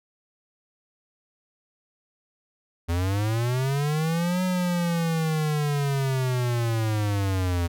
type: linear two-way sweep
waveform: square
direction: up then down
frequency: 82.41 to 185 to 84.6 Hz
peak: -23 dBFS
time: 2.88-7.68 s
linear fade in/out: 20 ms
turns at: 4.43 s
effects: none